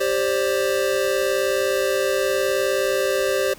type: chord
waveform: square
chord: G suspended fourth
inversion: none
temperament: equal with one note detuned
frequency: 392 / 528.1 / 587.3 Hz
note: G4 / C5 / D5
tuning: 0 / +16 / 0 cents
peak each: -24 / -23 / -26 dBFS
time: 0-3.54 s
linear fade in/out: 10 ms
effects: pink hiss -45 dBFS RMS until 3.58 s